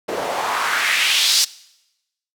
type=noise with band-pass filter sweep; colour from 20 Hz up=white; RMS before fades=-19 dBFS; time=0.08-1.45 s; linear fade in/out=10 ms; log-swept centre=440 to 5300 Hz; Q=2.2; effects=noise-tail reverb RT60 0.9 s tail -21 dB re dry